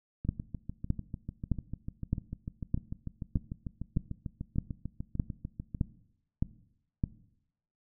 two click trains, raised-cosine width 5 ms, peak -15 / -24 dBFS, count 12 / 38, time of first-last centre 0.29-7.038 / 0.25-5.748 s, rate 1.63 / 6.73 Hz, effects noise-tail reverb RT60 0.8 s tail -19 dB re dry

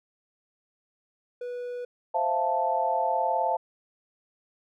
triangle tone, 489.8 Hz, B4, 14 cents flat, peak -30 dBFS, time 1.41-1.85 s, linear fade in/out 5 ms
sine chord, F major seventh, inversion second, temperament equal, 523.3 / 659.3 / 698.5 / 880 Hz, C5 / E5 / F5 / A5, 0 / 0 / 0 / 0 cents, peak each -31 / -30 / -29 / -26 dBFS, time 2.14-3.57 s, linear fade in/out 10 ms
effects none

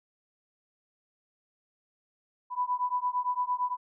sine beating tone pair, 987.8 / 996.6 Hz, B5 / B5, 0 / +15 cents, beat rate 8.8 Hz, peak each -30 / -30 dBFS, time 2.5-3.77 s, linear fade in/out 50 ms, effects none

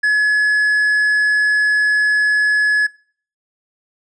triangle tone, 1699 Hz, G#6, 39 cents sharp, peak -10 dBFS, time 0.03-2.87 s, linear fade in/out 10 ms, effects noise-tail reverb RT60 0.5 s tail -23 dB re dry + resampled to 22050 Hz

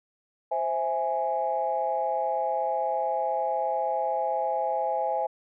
sine chord, C augmented, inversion none, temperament equal, 523.3 / 659.3 / 830.6 Hz, C5 / E5 / G#5, 0 / 0 / 0 cents, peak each -30 / -29 / -27 dBFS, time 0.51-5.27 s, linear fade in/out 10 ms, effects tanh soft clip ceiling -15 dBFS

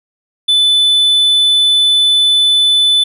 triangle tone, 3500 Hz, A7, 10 cents flat, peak -6 dBFS, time 0.48-3.04 s, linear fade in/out 10 ms, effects resampled to 32000 Hz

